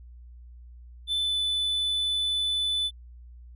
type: tone with pitch glide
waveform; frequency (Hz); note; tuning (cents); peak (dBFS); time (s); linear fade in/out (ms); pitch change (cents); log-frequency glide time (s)
triangle; 3520 to 3496; A7 to A7; 0 to -12; -23; 1.07-2.91; 50; -12; 1.18-1.39
effects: added 60 Hz sine -44 dBFS peak until 3.55 s